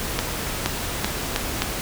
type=accelerating click train; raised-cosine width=0.2 ms; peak=-3 dBFS; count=5; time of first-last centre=0.19-1.621 s; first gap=470 ms; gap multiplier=0.82; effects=pink hiss -28 dBFS RMS until 1.81 s